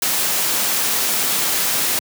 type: noise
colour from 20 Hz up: white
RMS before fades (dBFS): -19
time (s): 0.02-1.99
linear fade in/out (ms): 2
effects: high-pass 150 Hz 12 dB/octave